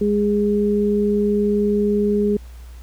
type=tone pair together; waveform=sine; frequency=206.3 / 412.6 Hz; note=G#3 / G#4; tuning=-11 / -11 cents; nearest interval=octave; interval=1200 cents; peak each=-18 dBFS; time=0.01-2.37 s; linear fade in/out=5 ms; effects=added 60 Hz sine -35 dBFS peak until 2.82 s + pink hiss -51 dBFS RMS until 2.82 s